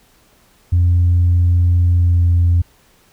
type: tone with pitch glide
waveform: sine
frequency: 87.5 to 86.45 Hz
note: F2 to F2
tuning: +4 to -17 cents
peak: -8 dBFS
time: 0.72-2.62 s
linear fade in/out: 10 ms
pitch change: -21 cents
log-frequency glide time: 1.94-2.23 s
effects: tanh soft clip ceiling -7 dBFS + pink hiss -53 dBFS RMS until 3.12 s